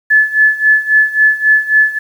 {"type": "tone with tremolo", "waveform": "sine", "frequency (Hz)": 1728, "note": "A6", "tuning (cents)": -32, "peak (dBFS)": -4, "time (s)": [0.1, 1.99], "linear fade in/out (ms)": 10, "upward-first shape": "sine", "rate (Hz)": 3.7, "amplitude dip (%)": 85, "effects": ["7-bit"]}